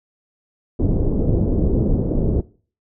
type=low-pass noise; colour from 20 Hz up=pink; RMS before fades=-18 dBFS; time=0.79-2.41 s; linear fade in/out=5 ms; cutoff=450 Hz; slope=24 dB/octave; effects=noise-tail reverb RT60 0.4 s tail -19 dB re dry